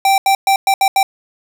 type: tone bursts at uneven times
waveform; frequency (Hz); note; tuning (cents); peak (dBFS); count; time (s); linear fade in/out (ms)
square; 781; G5; -7; -10; 6; 0.05-0.18 / 0.26-0.35 / 0.47-0.56 / 0.67-0.74 / 0.81-0.88 / 0.96-1.03; 2
effects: none